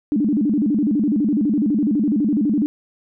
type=tone with vibrato; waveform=sine; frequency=250.9 Hz; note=B3; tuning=28 cents sharp; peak=-15 dBFS; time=0.12-2.66 s; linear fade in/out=0 ms; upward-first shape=square; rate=12 Hz; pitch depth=280 cents each way; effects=none